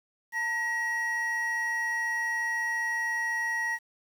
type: tone pair together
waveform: triangle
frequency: 898 / 1902.8 Hz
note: A5 / A#6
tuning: +35 / +35 cents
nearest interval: octave + minor second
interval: 1300 cents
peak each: -34 / -26 dBFS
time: 0.32-3.79 s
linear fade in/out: 50 ms
effects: 9-bit